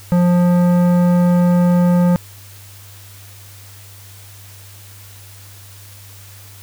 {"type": "tone with tanh clipping", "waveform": "triangle", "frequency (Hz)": 176.5, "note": "F3", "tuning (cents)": 19, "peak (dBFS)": -12, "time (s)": [0.12, 2.16], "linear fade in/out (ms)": 0, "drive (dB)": 18, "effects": ["added 99 Hz sine -39 dBFS peak until 6.62 s", "white hiss -42 dBFS RMS until 6.62 s"]}